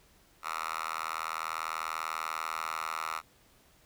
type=tone with high-pass filter; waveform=5% pulse; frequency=80.2 Hz; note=E2; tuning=47 cents flat; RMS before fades=-36 dBFS; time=0.42-3.22 s; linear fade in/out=50 ms; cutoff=1300 Hz; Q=6.6; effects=pink hiss -63 dBFS RMS until 3.85 s